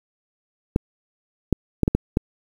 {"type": "clicks", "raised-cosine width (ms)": 3, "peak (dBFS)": -4, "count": 6, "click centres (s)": [0.761, 1.527, 1.833, 1.879, 1.95, 2.171], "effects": ["7-bit"]}